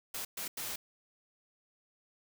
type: noise bursts at uneven times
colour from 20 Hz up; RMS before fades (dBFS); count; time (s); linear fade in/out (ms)
white; -39; 3; 0.14-0.25 / 0.37-0.48 / 0.57-0.76; 5
effects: none